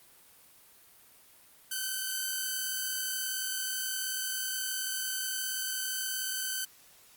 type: tone pair together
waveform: 5% pulse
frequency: 1500 / 1538.6 Hz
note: F#6 / G6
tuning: +23 / -33 cents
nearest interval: unison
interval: 44 cents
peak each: -27 / -22 dBFS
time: 1.71-6.65 s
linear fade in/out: 5 ms
effects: white hiss -58 dBFS RMS until 7.16 s + Opus 32 kbps